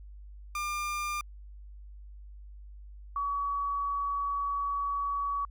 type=tone pair in turn; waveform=30% pulse / sine; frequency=1200 / 1132.6 Hz; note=D6 / C#6; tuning=+37 / +37 cents; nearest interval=minor second; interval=100 cents; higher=first; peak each=-28 dBFS; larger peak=neither; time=0.55-1.21 / 3.16-5.45 s; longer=second; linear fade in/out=2 ms; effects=added 50 Hz sine -44 dBFS peak until 5.5 s + MP3 96 kbps